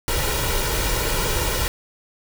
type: noise with comb filter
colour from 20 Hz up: pink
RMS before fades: -22 dBFS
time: 0.08-1.68 s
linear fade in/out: 0 ms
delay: 2.1 ms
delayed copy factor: +0.6
effects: none